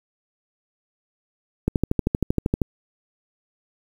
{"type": "click train", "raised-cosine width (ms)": 3, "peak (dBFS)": -6, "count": 13, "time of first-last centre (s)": [1.68, 2.617], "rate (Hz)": 12.8, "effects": ["7-bit"]}